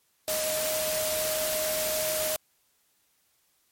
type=tone in noise; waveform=sine; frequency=623 Hz; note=D#5; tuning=2 cents sharp; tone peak=-29 dBFS; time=0.28-2.36 s; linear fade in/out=0 ms; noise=white; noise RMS=-30 dBFS; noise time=0.28-2.36 s; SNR=-2 dB; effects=white hiss -69 dBFS RMS until 3.71 s + MP3 64 kbps